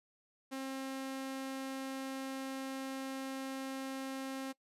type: tone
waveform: sawtooth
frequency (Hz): 267.1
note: C4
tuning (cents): +36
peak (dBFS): -35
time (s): 0.51-4.53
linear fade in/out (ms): 20
effects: noise-tail reverb RT60 0.1 s tail -21 dB re dry + resampled to 32000 Hz